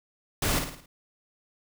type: noise with echo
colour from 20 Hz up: pink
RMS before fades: -26 dBFS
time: 0.42-0.59 s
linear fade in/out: 5 ms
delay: 54 ms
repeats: 5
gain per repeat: -6 dB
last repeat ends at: 0.86 s
effects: none